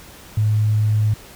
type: tone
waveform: sine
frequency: 107 Hz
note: A2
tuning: 48 cents flat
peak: -14 dBFS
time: 0.37-1.14 s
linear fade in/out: 5 ms
effects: pink hiss -42 dBFS RMS until 1.35 s